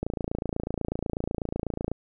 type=click train; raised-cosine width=2 ms; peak=-15 dBFS; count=54; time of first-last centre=0.03-1.916 s; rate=28.1 Hz; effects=none